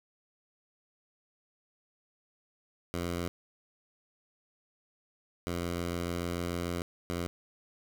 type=tone bursts at uneven times; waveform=10% pulse; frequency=86.8 Hz; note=F2; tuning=10 cents flat; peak=-24 dBFS; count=3; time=2.94-3.28 / 5.47-6.82 / 7.1-7.27 s; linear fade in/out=0 ms; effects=11-bit